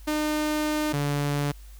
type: tone pair in turn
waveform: sawtooth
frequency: 303.8 / 144.21 Hz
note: D#4 / D3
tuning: -41 / -31 cents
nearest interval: octave + minor second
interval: 1290 cents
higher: first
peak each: -20 dBFS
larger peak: neither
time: 0.07-0.93 / 0.93-1.52 s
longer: first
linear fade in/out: 10 ms
effects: added 50 Hz sine -42 dBFS peak until 1.79 s + white hiss -56 dBFS RMS until 1.79 s